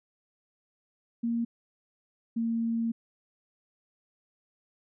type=tone pair in turn; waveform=sine; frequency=233.1 / 229.4 Hz; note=A#3 / A#3; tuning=0 / -28 cents; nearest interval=unison; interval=28 cents; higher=first; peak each=-26 dBFS; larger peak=neither; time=1.23-1.45 / 2.36-2.92 s; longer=second; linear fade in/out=10 ms; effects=none